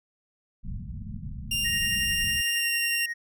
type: low-pass noise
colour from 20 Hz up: pink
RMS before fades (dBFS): -36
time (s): 0.63-2.42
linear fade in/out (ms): 20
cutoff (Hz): 230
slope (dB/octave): 96
type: tone with pitch glide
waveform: sawtooth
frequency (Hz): 2794 to 2771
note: F7 to F7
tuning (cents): 0 to -14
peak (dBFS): -22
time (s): 1.51-3.06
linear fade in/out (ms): 5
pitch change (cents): -14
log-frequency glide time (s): 2.56-2.66
type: tone with tremolo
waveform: triangle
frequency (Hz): 1871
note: A#6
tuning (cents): +6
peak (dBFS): -26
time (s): 1.64-3.14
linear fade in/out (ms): 20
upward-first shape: sine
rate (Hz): 11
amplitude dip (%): 50
effects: none